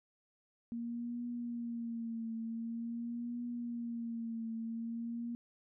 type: tone with vibrato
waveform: sine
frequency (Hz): 233.1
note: A#3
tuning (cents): 0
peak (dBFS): -37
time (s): 0.72-5.35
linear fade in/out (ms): 0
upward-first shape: triangle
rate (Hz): 0.46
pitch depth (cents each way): 58
effects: none